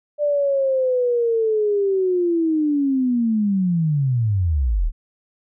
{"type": "linear sweep", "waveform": "sine", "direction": "down", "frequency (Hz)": [594, 32.1], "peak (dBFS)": -16, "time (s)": [0.18, 4.92], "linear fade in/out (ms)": 50, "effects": []}